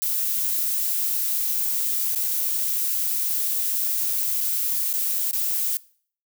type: noise with dropouts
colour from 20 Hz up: violet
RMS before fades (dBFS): -24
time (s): 0.02-5.77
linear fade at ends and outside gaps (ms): 0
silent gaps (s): 2.149-2.159 / 4.406-4.41 / 4.93-4.938 / 5.311-5.332
effects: noise-tail reverb RT60 0.5 s tail -21 dB re dry